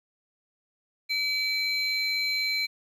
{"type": "tone pair together", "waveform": "triangle", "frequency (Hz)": [2300, 4098], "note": ["D7", "C8"], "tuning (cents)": [-37, -37], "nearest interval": "minor seventh", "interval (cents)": 1000, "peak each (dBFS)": [-26, -27], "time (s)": [1.09, 2.67], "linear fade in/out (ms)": 20, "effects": ["resampled to 32000 Hz", "10-bit"]}